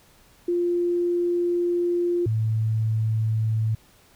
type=tone pair in turn; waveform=sine; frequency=349.2 / 110.37 Hz; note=F4 / A2; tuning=0 / +6 cents; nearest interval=octave + minor sixth; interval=1994 cents; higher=first; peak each=-20 / -20 dBFS; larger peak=neither; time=0.48-2.26 / 2.26-3.75 s; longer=first; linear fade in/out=5 ms; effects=pink hiss -56 dBFS RMS until 4.15 s